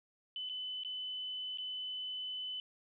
sine tone with dropouts, 3015 Hz, F#7, 32 cents sharp, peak -38 dBFS, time 0.36-2.6 s, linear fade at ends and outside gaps 1 ms, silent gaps 0.49-0.496 / 0.835-0.848 / 1.574-1.584 s, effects none

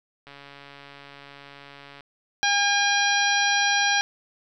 click train, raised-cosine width 0.3 ms, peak -28 dBFS, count 246, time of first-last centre 0.27-2.008 s, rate 141 Hz
harmonic tone, 809 Hz, G#5, 46 cents flat, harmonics 1 / 2 / 3 / 4 / 5 / 6 / 7, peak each -25 / -23 / -28 / -28 / -29 / -34 / -29 dBFS, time 2.43-4.01 s, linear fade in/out 0 ms
effects none

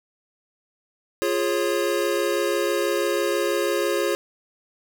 square chord, Db major, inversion first, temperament equal with one note detuned, 349.2 / 415.3 / 544.8 Hz, F4 / Ab4 / Db5, 0 / 0 / -30 cents, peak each -26 dBFS, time 1.22-4.15 s, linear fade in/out 0 ms, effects none

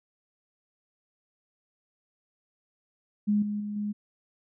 sine tone with level steps, 207.7 Hz, G#3, in tune, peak -21 / -28 / -31 / -28 dBFS, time 3.27-3.93 s, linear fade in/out 20 ms, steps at 3.42 / 3.6 / 3.76 s, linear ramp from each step 5 ms, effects none

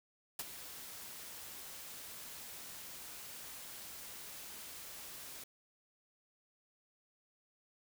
white noise with ADSR envelope, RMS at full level -38 dBFS, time 0.39-5.44 s, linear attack 4 ms, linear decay 34 ms, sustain -11 dB, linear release 5 ms, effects none

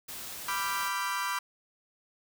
white noise, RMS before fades -41 dBFS, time 0.08-0.89 s, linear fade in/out 10 ms
35% pulse chord, G dominant seventh, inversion first, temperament equal with one note detuned, 987.8 / 1174.7 / 1379.3 / 1568 Hz, B5 / D6 / F6 / G6, 0 / 0 / -22 / 0 cents, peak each -32 / -33 / -36 / -36 dBFS, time 0.48-1.39 s, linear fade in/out 5 ms
effects none

